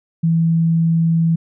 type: tone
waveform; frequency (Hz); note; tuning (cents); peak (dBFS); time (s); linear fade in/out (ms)
sine; 164.81; E3; 0; -12; 0.23-1.36; 10
effects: none